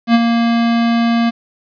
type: tone with ADSR envelope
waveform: square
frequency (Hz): 232.8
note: A#3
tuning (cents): -2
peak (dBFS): -6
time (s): 0.07-1.31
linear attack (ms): 74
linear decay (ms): 35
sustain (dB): -6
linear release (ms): 23
effects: resampled to 11025 Hz + 7-bit